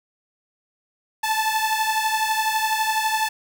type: beating tone pair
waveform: sawtooth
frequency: 871 / 883 Hz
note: A5 / A5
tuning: -18 / +6 cents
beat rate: 12 Hz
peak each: -18 / -21 dBFS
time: 1.23-3.29 s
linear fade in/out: 10 ms
effects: 7-bit